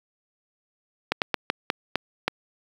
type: slowing click train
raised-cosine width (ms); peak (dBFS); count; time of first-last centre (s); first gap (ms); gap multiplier
0.3; -5; 7; 1.12-2.28; 98; 1.27
effects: high-pass 150 Hz 12 dB/octave + 7-bit